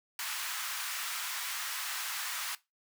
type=high-pass noise; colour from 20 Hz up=pink; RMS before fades=-37 dBFS; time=0.19-2.55 s; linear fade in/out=2 ms; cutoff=1100 Hz; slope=24 dB/octave; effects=noise-tail reverb RT60 0.2 s tail -18 dB re dry